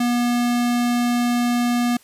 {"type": "tone", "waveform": "square", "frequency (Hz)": 241.3, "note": "B3", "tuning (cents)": -40, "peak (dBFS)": -18, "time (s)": [0, 1.97], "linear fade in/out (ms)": 5, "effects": ["white hiss -53 dBFS RMS until 2.03 s", "resampled to 32000 Hz"]}